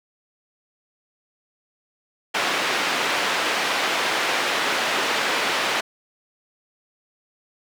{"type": "band-pass noise", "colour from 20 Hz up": "white", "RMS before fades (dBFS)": -23, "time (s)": [2.34, 5.81], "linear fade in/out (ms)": 10, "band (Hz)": [320, 2700], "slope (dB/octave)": 12, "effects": []}